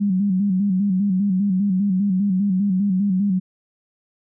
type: tone with vibrato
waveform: sine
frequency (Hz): 193.9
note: G3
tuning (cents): -19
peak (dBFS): -16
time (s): 0-3.4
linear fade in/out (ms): 20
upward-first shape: square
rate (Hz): 5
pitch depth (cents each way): 79
effects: none